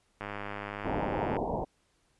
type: click train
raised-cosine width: 0.5 ms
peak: -22 dBFS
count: 119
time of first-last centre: 0.21-1.367 s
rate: 102 Hz
type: low-pass noise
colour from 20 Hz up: white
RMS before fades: -32 dBFS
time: 0.84-1.65 s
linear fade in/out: 20 ms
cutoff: 950 Hz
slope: 96 dB/octave
effects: pink hiss -71 dBFS RMS until 2.19 s + resampled to 24000 Hz